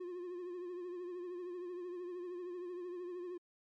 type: tone with vibrato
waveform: triangle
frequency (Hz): 356.4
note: F4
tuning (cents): +35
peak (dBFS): -39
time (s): 0-3.38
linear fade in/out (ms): 10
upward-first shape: triangle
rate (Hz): 13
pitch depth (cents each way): 62
effects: MP3 48 kbps